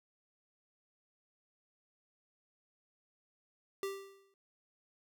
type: tone with exponential decay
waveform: square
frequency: 392 Hz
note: G4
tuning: in tune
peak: -34 dBFS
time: 3.83-4.34 s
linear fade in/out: 1 ms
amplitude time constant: 110 ms
effects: none